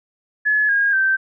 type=tone with pitch steps; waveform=sine; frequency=1706 / 1629.9 / 1557.2 Hz; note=G#6 / G#6 / G6; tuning=+46 / -33 / -12 cents; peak=-14 dBFS; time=0.45-1.17 s; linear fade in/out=20 ms; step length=240 ms; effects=none